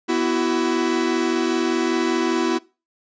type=tone cluster; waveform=45% pulse; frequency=248.6 / 331.3 / 376.4 Hz; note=B3 / E4 / F#4; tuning=+12 / +9 / +30 cents; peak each=-25 / -21 / -24 dBFS; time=0.08-2.59 s; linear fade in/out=20 ms; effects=noise-tail reverb RT60 0.3 s tail -21 dB re dry + resampled to 16000 Hz